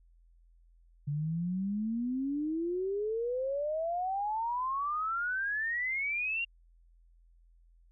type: exponential sweep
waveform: sine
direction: up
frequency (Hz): 141.7 to 2802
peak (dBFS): -30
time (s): 1.07-6.45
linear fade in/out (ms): 10
effects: added 42 Hz sine -59 dBFS peak until 7.91 s